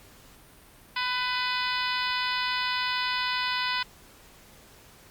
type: harmonic tone with a mistuned harmonic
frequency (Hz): 499.6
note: B4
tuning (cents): +20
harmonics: 2 / 3 / 4 / 5 / 6 / 7 / 8 / 9 / 10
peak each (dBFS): -31 / -33 / -34 / -35 / -36 / -36 / -37 / -38 / -38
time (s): 0.96-3.83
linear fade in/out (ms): 5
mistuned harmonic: 9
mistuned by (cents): -45
effects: pink hiss -53 dBFS RMS until 5.1 s + Opus 48 kbps